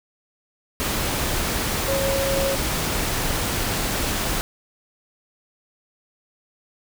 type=tone in noise; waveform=sine; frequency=546 Hz; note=C#5; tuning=26 cents flat; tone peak=-22 dBFS; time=1.88-2.55 s; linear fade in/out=0 ms; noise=pink; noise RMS=-24 dBFS; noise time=0.8-4.41 s; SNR=-1 dB; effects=none